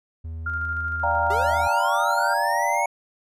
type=tone; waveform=triangle; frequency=81 Hz; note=E2; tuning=30 cents flat; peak=-28 dBFS; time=0.24-1.68 s; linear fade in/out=10 ms
type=tone with tremolo; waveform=sine; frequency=1400 Hz; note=F6; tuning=4 cents sharp; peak=-24 dBFS; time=0.46-2.34 s; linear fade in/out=5 ms; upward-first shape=square; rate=13 Hz; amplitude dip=25%
type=chord; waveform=sine; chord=G minor seventh; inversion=second; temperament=equal; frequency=587.3 / 698.5 / 784 / 932.3 Hz; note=D5 / F5 / G5 / Bb5; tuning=0 / 0 / 0 / 0 cents; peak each=-28 / -27 / -27 / -23 dBFS; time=1.03-2.86 s; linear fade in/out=5 ms
type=linear sweep; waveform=square; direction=up; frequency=382.4 to 2233 Hz; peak=-28 dBFS; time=1.3-2.86 s; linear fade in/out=5 ms
effects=resampled to 32000 Hz